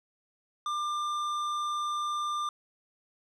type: tone with tanh clipping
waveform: sine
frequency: 1194 Hz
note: D6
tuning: 28 cents sharp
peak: -31 dBFS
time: 0.66-2.49 s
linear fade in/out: 2 ms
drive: 12 dB
effects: none